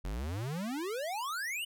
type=exponential sweep; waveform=square; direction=up; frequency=42.57 to 3047 Hz; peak=-35 dBFS; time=0.04-1.65 s; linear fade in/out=10 ms; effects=none